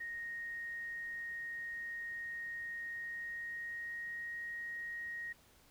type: tone with pitch glide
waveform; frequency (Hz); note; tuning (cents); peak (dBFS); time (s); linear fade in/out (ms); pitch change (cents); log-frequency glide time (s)
sine; 1865 to 1878; A#6 to A#6; 0 to +12; -40; 0-5.33; 10; +12; 2.87-4.36
effects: pink hiss -65 dBFS RMS until 5.7 s